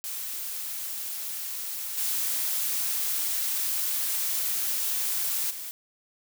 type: noise with level steps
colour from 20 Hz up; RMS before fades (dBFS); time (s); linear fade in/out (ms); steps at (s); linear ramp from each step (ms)
blue; -34 / -28 / -37; 0.04-5.71; 0; 1.97 / 5.5; 10
effects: none